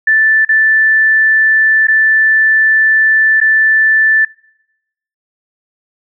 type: tone with dropouts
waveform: sine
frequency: 1760 Hz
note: A6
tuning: in tune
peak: -6 dBFS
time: 0.07-4.25 s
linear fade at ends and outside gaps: 5 ms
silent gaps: 0.45-0.49 / 1.871-1.882 / 3.403-3.412 s
effects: noise-tail reverb RT60 0.9 s tail -25 dB re dry